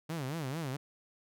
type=tone with vibrato; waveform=sawtooth; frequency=146.83 Hz; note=D3; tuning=in tune; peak=-31 dBFS; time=0.09-0.77 s; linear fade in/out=10 ms; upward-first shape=sine; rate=4.5 Hz; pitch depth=240 cents each way; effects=none